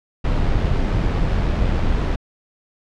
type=noise with amplitude modulation; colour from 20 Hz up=brown; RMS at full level=-17 dBFS; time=0.24-2.16 s; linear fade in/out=10 ms; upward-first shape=sine; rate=89.1 Hz; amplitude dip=30%; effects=low-pass 4000 Hz 12 dB/octave